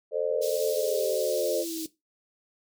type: chord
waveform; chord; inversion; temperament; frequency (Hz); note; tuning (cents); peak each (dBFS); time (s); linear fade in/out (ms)
sine; A diminished; none; equal with one note detuned; 440 / 523.3 / 606.3; A4 / C5 / Eb5; 0 / 0 / -45; -29 / -29 / -30; 0.11-1.65; 50
type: exponential sweep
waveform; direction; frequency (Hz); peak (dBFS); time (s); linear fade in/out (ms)
sine; down; 485.3 to 316.7; -32; 0.31-1.86; 2
type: high-pass noise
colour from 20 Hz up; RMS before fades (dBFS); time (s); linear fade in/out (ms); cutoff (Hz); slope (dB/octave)
pink; -38; 0.41-1.87; 20; 3900; 24
effects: noise-tail reverb RT60 0.2 s tail -17 dB re dry